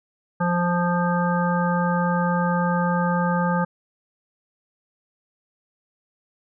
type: harmonic tone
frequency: 175.1 Hz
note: F3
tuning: 5 cents sharp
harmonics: 1 / 3 / 5 / 7 / 9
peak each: -21 / -27 / -26 / -28 / -30 dBFS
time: 0.4-3.65 s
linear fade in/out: 10 ms
effects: none